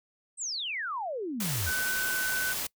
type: exponential sweep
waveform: sine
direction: down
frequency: 8560 to 69.3 Hz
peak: -31 dBFS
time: 0.37-1.72 s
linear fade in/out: 50 ms
type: noise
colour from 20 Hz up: white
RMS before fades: -33 dBFS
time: 1.4-2.67 s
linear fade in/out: 5 ms
type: tone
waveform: sine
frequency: 1510 Hz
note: F#6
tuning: 35 cents sharp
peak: -29 dBFS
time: 1.66-2.54 s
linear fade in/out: 20 ms
effects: noise-tail reverb RT60 0.1 s tail -23 dB re dry